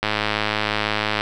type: click train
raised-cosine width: 0.3 ms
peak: -4 dBFS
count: 126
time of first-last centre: 0.03-1.209 s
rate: 106 Hz
effects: none